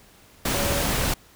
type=tone in noise; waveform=sine; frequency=565 Hz; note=C#5; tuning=33 cents sharp; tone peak=-28 dBFS; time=0.54-0.82 s; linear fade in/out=5 ms; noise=pink; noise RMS=-24 dBFS; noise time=0.45-1.14 s; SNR=-7 dB; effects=pink hiss -53 dBFS RMS until 1.35 s